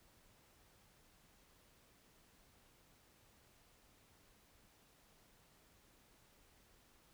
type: silence
effects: pink hiss -69 dBFS RMS until 7.13 s